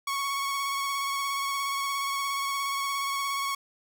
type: tone with vibrato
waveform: sawtooth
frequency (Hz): 1108.7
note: C#6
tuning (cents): 0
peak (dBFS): -24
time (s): 0.07-3.55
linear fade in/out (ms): 5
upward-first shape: square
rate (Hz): 17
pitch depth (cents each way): 17
effects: none